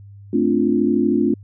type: chord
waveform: sine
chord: D minor seventh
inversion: second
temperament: equal with one note detuned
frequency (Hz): 220 / 260.9 / 293.7 / 349.2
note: A3 / C4 / D4 / F4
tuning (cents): 0 / -5 / 0 / 0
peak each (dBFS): -20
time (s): 0.33-1.34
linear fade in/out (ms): 5
effects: added 100 Hz sine -38 dBFS peak until 1.43 s